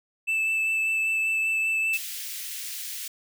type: tone with vibrato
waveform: triangle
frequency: 2637 Hz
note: E7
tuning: in tune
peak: -21 dBFS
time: 0.27-1.98 s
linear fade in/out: 20 ms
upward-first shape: triangle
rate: 5.1 Hz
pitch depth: 12 cents each way
type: high-pass noise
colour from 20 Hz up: white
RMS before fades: -35 dBFS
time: 1.93-3.08 s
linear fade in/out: 5 ms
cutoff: 2000 Hz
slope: 24 dB/octave
effects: none